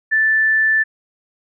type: tone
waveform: sine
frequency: 1760 Hz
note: A6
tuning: in tune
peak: -12 dBFS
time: 0.11-0.84 s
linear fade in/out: 20 ms
effects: none